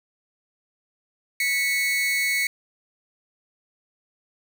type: tone pair together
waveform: 40% pulse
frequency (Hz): 1966.2 / 2210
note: B6 / C#7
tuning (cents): -8 / -6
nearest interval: major second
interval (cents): 202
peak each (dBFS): -27 / -21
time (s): 1.4-2.47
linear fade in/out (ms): 2
effects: none

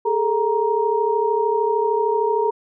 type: tone cluster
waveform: sine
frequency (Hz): 413.6 / 446.8 / 937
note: G#4 / A4 / A#5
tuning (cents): -7 / +27 / +9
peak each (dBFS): -21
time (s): 0.05-2.51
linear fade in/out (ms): 10
effects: none

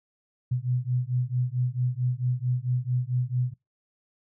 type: beating tone pair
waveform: sine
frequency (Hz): 122.8 / 127.3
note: B2 / C3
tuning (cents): -9 / -47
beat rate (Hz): 4.5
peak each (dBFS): -27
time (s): 0.51-3.54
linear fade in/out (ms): 10
effects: noise-tail reverb RT60 0.2 s tail -24 dB re dry

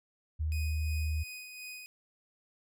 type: tone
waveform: sine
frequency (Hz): 77.78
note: D#2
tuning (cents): 0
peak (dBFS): -29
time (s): 0.39-1.24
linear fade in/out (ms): 20
type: tone with tremolo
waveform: sawtooth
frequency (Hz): 2495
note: D#7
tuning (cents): +4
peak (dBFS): -38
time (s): 0.52-1.86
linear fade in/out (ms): 0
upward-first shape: sine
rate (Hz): 2.8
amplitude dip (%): 40
effects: none

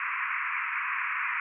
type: band-pass noise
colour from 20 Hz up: white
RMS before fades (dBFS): -31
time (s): 0-1.4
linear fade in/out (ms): 2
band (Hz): 1000 to 2500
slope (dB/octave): 96
effects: none

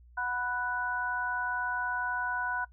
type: tone cluster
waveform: sine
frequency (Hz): 733 / 989 / 1482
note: F#5 / B5 / F#6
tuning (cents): -16 / +2 / +2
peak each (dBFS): -38 / -35 / -31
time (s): 0.17-2.65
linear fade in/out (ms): 10
effects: noise-tail reverb RT60 0.1 s tail -19 dB re dry + added 60 Hz sine -53 dBFS peak until 2.72 s

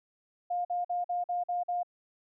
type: tone bursts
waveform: sine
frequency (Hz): 708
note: F5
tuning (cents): +23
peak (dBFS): -28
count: 7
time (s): 0.5-1.832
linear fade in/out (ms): 10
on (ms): 150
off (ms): 47
effects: none

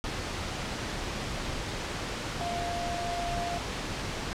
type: tone in noise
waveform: sine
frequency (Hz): 695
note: F5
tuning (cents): -9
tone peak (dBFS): -32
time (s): 2.41-3.58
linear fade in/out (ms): 0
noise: pink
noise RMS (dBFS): -34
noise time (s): 0.04-4.33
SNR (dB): -1
effects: low-pass 6000 Hz 12 dB/octave

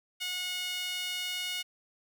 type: tone with high-pass filter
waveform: sawtooth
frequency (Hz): 727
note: F#5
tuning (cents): -31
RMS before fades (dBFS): -35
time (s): 0.2-1.63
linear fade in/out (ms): 20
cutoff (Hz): 2700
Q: 2.8
effects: none

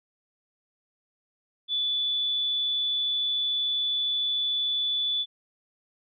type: tone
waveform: sine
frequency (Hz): 3467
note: A7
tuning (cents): -26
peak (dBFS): -24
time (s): 1.68-5.26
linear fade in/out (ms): 50
effects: none

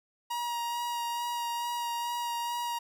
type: tone with vibrato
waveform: 45% pulse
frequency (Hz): 950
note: A#5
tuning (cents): +33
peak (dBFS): -31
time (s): 0.3-2.79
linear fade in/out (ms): 10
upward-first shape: sine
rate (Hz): 2.3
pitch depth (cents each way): 14
effects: none

